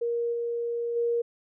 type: tone with level steps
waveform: sine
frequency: 470.7 Hz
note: A#4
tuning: 17 cents sharp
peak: -25 / -27 / -23 dBFS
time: 0.01-1.22 s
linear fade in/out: 10 ms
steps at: 0.32 / 0.95 s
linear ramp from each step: 20 ms
effects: none